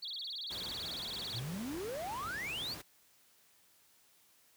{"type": "tone with vibrato", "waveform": "sine", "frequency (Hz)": 3856, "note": "B7", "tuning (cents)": -42, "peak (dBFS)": -39, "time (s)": [0.02, 1.4], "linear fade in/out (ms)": 10, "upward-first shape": "sine", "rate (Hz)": 18, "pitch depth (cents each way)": 300}
{"type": "noise", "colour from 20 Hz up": "pink", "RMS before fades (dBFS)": -47, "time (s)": [0.5, 2.82], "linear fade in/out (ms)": 10}
{"type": "exponential sweep", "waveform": "triangle", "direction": "up", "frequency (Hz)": [103.8, 4836], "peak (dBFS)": -36, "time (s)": [1.33, 2.75], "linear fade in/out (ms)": 20}
{"effects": ["white hiss -67 dBFS RMS until 4.56 s", "high-pass 60 Hz 12 dB/octave"]}